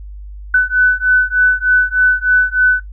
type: beating tone pair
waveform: sine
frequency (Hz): 1498 / 1501.3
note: F#6 / F#6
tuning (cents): +21 / +25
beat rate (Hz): 3.3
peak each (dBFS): -12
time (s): 0.54-2.8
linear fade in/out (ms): 5
effects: noise-tail reverb RT60 0.1 s tail -17 dB re dry + added 50 Hz sine -28 dBFS peak until 2.92 s